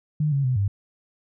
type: tone with pitch steps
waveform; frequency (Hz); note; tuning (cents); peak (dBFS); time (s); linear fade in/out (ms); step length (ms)
sine; 151.4 / 139 / 127.7 / 99.6; D#3 / C#3 / C3 / G2; -47 / +5 / -42 / +28; -19; 0.2-0.68; 5; 120
effects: none